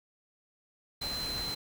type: tone in noise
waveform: sine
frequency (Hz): 4084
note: C8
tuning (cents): -43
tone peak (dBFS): -34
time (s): 1.01-1.55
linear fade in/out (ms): 10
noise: pink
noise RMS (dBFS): -40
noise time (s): 1.01-1.55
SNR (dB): +3
effects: none